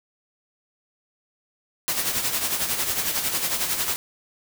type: noise with tremolo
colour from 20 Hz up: white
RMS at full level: -23 dBFS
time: 1.88-3.96 s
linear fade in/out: 0 ms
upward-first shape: sine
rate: 11 Hz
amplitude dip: 55%
effects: none